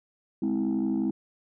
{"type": "chord", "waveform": "sine", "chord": "Ab augmented", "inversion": "none", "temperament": "just", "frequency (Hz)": [207.7, 259.6, 324.5], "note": ["Ab3", "C4", "E4"], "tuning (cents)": [0, -13, -27], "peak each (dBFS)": -27, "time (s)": [0.42, 1.11], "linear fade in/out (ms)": 5, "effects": ["tanh soft clip ceiling -20 dBFS"]}